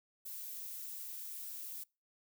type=noise; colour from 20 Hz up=violet; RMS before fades=-45 dBFS; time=0.25-1.84 s; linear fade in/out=10 ms; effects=noise-tail reverb RT60 0.3 s tail -26 dB re dry